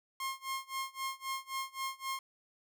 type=tone with tremolo; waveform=sawtooth; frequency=1069 Hz; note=C6; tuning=37 cents sharp; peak=-30 dBFS; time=0.2-2.19 s; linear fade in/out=2 ms; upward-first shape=sine; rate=3.8 Hz; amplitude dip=95%; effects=none